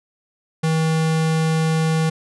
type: tone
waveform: square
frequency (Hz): 160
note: D#3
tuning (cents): +49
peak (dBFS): -17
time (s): 0.63-2.1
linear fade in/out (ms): 10
effects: resampled to 24000 Hz